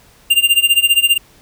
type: tone with tremolo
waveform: square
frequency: 2794 Hz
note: F7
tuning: in tune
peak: -7 dBFS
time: 0.3-1.18 s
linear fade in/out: 10 ms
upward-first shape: sine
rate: 15 Hz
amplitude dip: 90%
effects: pink hiss -48 dBFS RMS until 1.41 s